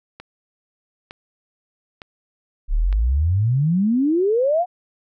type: click train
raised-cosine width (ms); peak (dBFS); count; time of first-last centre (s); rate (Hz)
0.3; -20; 4; 0.2-2.927; 1.1
type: exponential sweep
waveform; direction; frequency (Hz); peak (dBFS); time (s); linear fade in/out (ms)
sine; up; 33.29 to 743; -15; 2.68-4.66; 50
effects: none